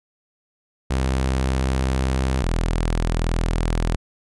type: tone pair in turn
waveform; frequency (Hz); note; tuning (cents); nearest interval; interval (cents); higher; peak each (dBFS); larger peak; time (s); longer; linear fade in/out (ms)
sawtooth; 65.41 / 41.21; C2 / E1; 0 / 0; minor sixth; 800; first; -15; neither; 0.9-2.43 / 2.43-3.96; neither; 10
effects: resampled to 24000 Hz